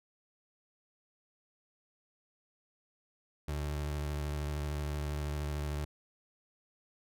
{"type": "tone with vibrato", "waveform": "30% pulse", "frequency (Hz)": 73.8, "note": "D2", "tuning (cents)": 9, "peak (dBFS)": -31, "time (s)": [3.48, 5.85], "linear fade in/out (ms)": 5, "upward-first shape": "square", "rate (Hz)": 13, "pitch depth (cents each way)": 19, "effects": []}